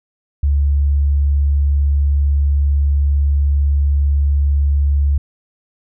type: tone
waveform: sine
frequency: 71.1 Hz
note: C#2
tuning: 45 cents sharp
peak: -11 dBFS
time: 0.43-5.18 s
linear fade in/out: 5 ms
effects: none